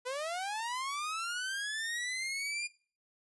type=linear sweep; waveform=sawtooth; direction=up; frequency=487.2 to 2427 Hz; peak=-31 dBFS; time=0.05-2.68 s; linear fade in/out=20 ms; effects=noise-tail reverb RT60 0.4 s tail -20 dB re dry + resampled to 24000 Hz